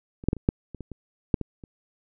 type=clicks; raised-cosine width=3 ms; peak=-27 / -7 / -10 / -25 / -6 / -24 / -23 / -24 / -6 / -16 / -29 dBFS; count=11; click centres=0.239 / 0.286 / 0.331 / 0.367 / 0.489 / 0.747 / 0.807 / 0.917 / 1.342 / 1.413 / 1.638 s; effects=none